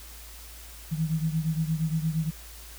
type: beating tone pair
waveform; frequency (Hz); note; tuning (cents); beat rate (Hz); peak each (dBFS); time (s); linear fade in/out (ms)
sine; 157.4 / 166; D#3 / E3; +20 / +12; 8.6; -26 / -30; 0.91-2.31; 20
effects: added 56 Hz sine -45 dBFS peak until 2.78 s + white hiss -47 dBFS RMS until 2.78 s